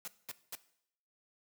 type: noise bursts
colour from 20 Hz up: white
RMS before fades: -42 dBFS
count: 3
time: 0.05-0.551 s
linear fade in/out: 0 ms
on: 27 ms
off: 210 ms
effects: noise-tail reverb RT60 0.7 s tail -17 dB re dry + high-pass 100 Hz 12 dB/octave